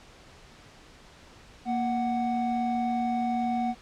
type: tone pair together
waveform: triangle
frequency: 234.1 / 743.2 Hz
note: A#3 / F#5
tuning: +8 / +7 cents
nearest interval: octave + minor sixth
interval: 1999 cents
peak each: -26 dBFS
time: 1.65-3.75 s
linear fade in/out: 50 ms
effects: pink hiss -52 dBFS RMS until 3.81 s + low-pass 6000 Hz 12 dB/octave